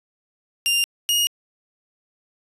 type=tone pair in turn; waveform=sawtooth; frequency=2794 / 2868 Hz; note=F7 / F7; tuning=0 / +45 cents; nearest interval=unison; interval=45 cents; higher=second; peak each=-14 dBFS; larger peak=neither; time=0.66-0.84 / 1.09-1.27 s; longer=neither; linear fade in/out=0 ms; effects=resampled to 32000 Hz